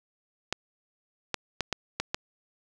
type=clicks; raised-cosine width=0.2 ms; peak=-10 dBFS; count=6; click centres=0.526 / 1.343 / 1.607 / 1.727 / 2 / 2.145 s; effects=none